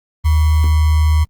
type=tone with sample-and-hold; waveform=sine; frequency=77.5 Hz; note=D#2; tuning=6 cents flat; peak=-9 dBFS; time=0.24-1.25 s; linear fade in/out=20 ms; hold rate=1050 Hz; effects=Opus 24 kbps